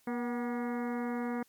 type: harmonic tone with a mistuned harmonic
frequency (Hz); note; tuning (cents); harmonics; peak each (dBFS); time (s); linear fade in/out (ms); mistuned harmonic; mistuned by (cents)
240; B3; -49; 1 / 2 / 3 / 4 / 5 / 6 / 7 / 8 / 9; -33 / -39 / -43 / -45 / -47 / -49 / -50 / -51 / -52; 0.07-1.43; 5; 3; +55
effects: white hiss -67 dBFS RMS until 1.48 s + MP3 96 kbps